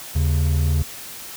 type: tone pair together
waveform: triangle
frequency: 78.4 / 138.61 Hz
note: D#2 / C#3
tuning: +14 / 0 cents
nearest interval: minor seventh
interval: 986 cents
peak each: -15 / -21 dBFS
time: 0.15-0.83 s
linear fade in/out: 10 ms
effects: white hiss -36 dBFS RMS until 1.36 s